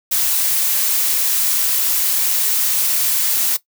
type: noise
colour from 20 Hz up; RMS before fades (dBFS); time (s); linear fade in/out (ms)
blue; -17; 0.11-3.57; 10
effects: noise-tail reverb RT60 0.1 s tail -17 dB re dry